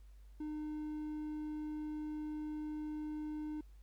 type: tone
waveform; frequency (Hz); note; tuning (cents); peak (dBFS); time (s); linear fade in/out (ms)
triangle; 304.3; D#4; -38; -37; 0.4-3.61; 5
effects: added 50 Hz sine -54 dBFS peak until 3.82 s + pink hiss -75 dBFS RMS until 3.82 s